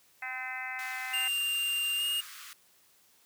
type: harmonic tone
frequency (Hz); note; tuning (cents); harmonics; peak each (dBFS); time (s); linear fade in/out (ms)
257.2; C4; -30; 3 / 4 / 5 / 6 / 7 / 8 / 9 / 10; -43 / -49 / -49 / -42 / -44 / -38 / -49 / -45; 0.22-1.28; 5
type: high-pass noise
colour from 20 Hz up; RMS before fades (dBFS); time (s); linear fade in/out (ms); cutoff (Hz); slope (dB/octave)
pink; -47; 0.79-2.53; 0; 1100; 96
type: tone with pitch glide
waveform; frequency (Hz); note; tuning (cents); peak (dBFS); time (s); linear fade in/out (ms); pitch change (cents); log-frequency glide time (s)
square; 2794 to 2841; F7 to F7; 0 to +29; -29; 1.13-2.21; 10; +29; 1.96-2.03
effects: white hiss -64 dBFS RMS until 3.25 s + high-pass 80 Hz 12 dB/octave